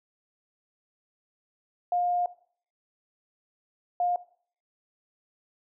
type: tone bursts at uneven times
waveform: sine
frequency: 709 Hz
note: F5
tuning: 26 cents sharp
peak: -23 dBFS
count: 2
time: 1.92-2.26 / 4-4.16 s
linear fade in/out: 2 ms
effects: noise-tail reverb RT60 0.5 s tail -17 dB re dry